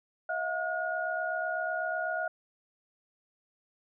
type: tone cluster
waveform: sine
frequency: 645 / 713 / 1440 Hz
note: E5 / F5 / F#6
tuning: -38 / +36 / -47 cents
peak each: -34 / -35 / -33 dBFS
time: 0.29-2.28 s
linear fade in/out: 5 ms
effects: none